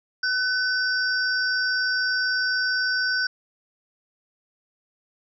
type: tone cluster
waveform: sine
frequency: 1509 / 4751 / 5460 Hz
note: F#6 / D8 / F8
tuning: +34 / +19 / -40 cents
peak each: -22 / -30 / -30 dBFS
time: 0.23-3.27 s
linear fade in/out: 5 ms
effects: none